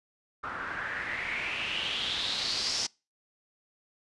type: noise with low-pass filter sweep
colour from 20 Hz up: white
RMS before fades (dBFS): -33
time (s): 0.43-2.87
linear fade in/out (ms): 10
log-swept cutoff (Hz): 1300 to 5500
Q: 5.1
effects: noise-tail reverb RT60 0.3 s tail -26 dB re dry + resampled to 24000 Hz